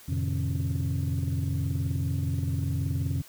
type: tone cluster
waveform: sine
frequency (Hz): 88.6 / 113.7 / 132.8 / 153.6 / 273.5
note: F2 / A#2 / C3 / D#3 / C#4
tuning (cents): +25 / -43 / +26 / -22 / -23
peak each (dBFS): -28 / -32 / -30 / -32 / -36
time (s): 0.08-3.22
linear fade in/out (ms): 10
effects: tanh soft clip ceiling -20 dBFS + white hiss -51 dBFS RMS until 3.28 s